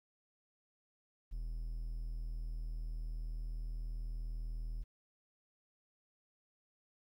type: tone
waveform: triangle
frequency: 40.12 Hz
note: E1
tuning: 46 cents flat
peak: -36 dBFS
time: 1.31-4.84 s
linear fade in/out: 20 ms
effects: 12-bit